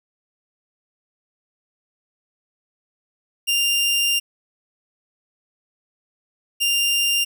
sawtooth tone pair in turn, 2794 / 2794 Hz, F7 / F7, 0 / 0 cents, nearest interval unison, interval 0 cents, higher neither, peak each -14 dBFS, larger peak neither, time 3.47-4.2 / 6.6-7.25 s, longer first, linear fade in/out 20 ms, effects none

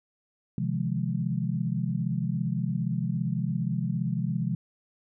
sine chord, F minor seventh, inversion second, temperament just, 130.96 / 157.15 / 174.61 / 209.5 Hz, C3 / Eb3 / F3 / Ab3, +2 / +18 / 0 / +15 cents, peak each -30 / -33 / -30 / -33 dBFS, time 0.58-4.55 s, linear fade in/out 2 ms, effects none

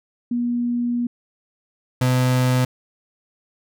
sine / 35% pulse tone pair in turn, 240.5 / 127 Hz, B3 / B2, -46 / +49 cents, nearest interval major seventh, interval 1105 cents, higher first, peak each -19 / -14 dBFS, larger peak second, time 0.31-1.07 / 2.01-2.65 s, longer first, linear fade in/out 5 ms, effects none

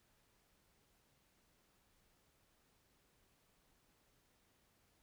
silence, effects pink hiss -75 dBFS RMS until 5.02 s

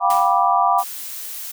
sine chord, G dominant seventh, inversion third, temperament just, 705.6 / 784 / 980 / 1176 Hz, F5 / G5 / B5 / D6, +18 / 0 / -14 / +2 cents, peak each -19 dBFS, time 0-0.84 s, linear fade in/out 50 ms
white noise with exponential decay, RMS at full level -28 dBFS, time 0.1-0.54 s, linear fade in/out 2 ms, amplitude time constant 94 ms
blue noise, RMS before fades -31 dBFS, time 0.78-1.52 s, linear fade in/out 10 ms
effects none

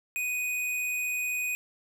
square tone, 2489 Hz, D#7, in tune, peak -29 dBFS, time 0.16-1.55 s, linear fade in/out 0 ms, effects none

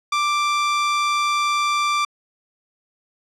sawtooth tone, 1177 Hz, D6, 3 cents sharp, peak -14 dBFS, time 0.12-2.05 s, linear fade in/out 5 ms, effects low-pass 6000 Hz 12 dB/octave

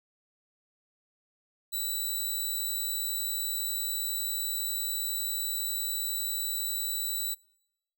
5% pulse tone, 3951 Hz, B7, in tune, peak -22 dBFS, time 1.72-7.35 s, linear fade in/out 20 ms, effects noise-tail reverb RT60 0.8 s tail -25 dB re dry

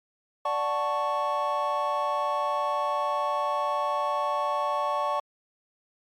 triangle chord, D major seventh, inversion none, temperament equal, 587.3 / 740 / 880 / 1108.7 Hz, D5 / F#5 / A5 / C#6, 0 / 0 / 0 / 0 cents, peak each -28 / -32 / -29 / -26 dBFS, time 0.45-5.2 s, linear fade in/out 5 ms, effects MP3 96 kbps

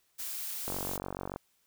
blue noise, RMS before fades -38 dBFS, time 0.18-0.98 s, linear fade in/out 20 ms
click train, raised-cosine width 1 ms, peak -22 dBFS, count 33, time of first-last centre 0.68-1.361 s, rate 47 Hz
effects white hiss -72 dBFS RMS until 1.66 s

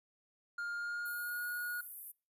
triangle tone with pitch glide, 1410 to 1445.5 Hz, F6 to F#6, +16 to -41 cents, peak -35 dBFS, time 0.58-1.81 s, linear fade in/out 5 ms, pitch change +43 cents, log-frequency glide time 0.76-1.45 s
pink high-pass noise, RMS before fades -45 dBFS, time 1.05-2.12 s, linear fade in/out 10 ms, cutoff 11000 Hz, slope 48 dB/octave
effects noise-tail reverb RT60 0.3 s tail -25 dB re dry + resampled to 32000 Hz

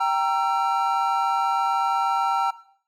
triangle chord, E diminished, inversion first, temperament equal with one note detuned, 784 / 932.3 / 1343.1 Hz, G5 / Bb5 / E6, 0 / 0 / +32 cents, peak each -22 / -22 / -23 dBFS, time 0-2.51 s, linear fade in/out 10 ms, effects noise-tail reverb RT60 0.6 s tail -18 dB re dry

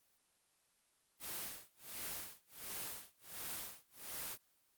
white noise with tremolo, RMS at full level -43 dBFS, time 1.19-4.38 s, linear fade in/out 50 ms, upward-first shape sine, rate 1.4 Hz, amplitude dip 100%, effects white hiss -75 dBFS RMS until 4.77 s + Opus 24 kbps

